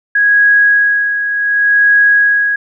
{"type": "tone with tremolo", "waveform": "sine", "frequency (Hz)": 1656, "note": "G#6", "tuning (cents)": -5, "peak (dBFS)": -5, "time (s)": [0.15, 2.56], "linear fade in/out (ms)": 5, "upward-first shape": "sine", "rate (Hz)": 0.68, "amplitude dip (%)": 60, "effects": []}